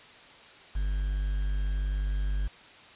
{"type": "tone with quantisation", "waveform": "triangle", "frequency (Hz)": 49.37, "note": "G1", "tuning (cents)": 13, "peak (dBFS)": -24, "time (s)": [0.75, 2.48], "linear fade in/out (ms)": 10, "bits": 8, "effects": ["white hiss -51 dBFS RMS until 2.95 s", "resampled to 8000 Hz"]}